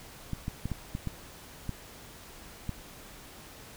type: clicks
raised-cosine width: 5 ms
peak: -20 dBFS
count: 8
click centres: 0.333 / 0.481 / 0.656 / 0.717 / 0.951 / 1.073 / 1.693 / 2.693 s
effects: pink hiss -49 dBFS RMS until 3.76 s